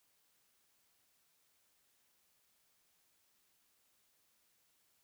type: silence
effects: white hiss -75 dBFS RMS until 5.03 s